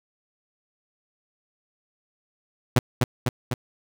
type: tone with echo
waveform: sawtooth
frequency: 124.5 Hz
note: B2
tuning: 14 cents sharp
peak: -10 dBFS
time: 2.76-2.79 s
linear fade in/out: 5 ms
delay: 250 ms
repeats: 3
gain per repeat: -3 dB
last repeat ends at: 3.54 s
effects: none